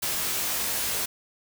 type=noise with comb filter; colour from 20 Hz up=white; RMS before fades=-28 dBFS; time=0.02-1.06 s; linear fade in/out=10 ms; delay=19 ms; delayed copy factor=+0.7; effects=none